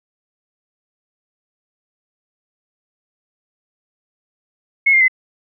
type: tone with pitch steps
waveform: sine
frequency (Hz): 2180 / 2111 / 2043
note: C#7 / C7 / C7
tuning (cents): -29 / +15 / -42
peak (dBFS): -9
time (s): 4.86-5.082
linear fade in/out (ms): 10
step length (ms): 74
effects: none